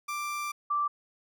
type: tone pair in turn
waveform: 30% pulse / sine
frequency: 1179 / 1170.9 Hz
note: D6 / D6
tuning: +6 / -6 cents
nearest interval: unison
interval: 12 cents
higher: first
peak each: -29 / -25 dBFS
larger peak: second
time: 0.08-0.52 / 0.7-0.88 s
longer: first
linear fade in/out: 10 ms
effects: none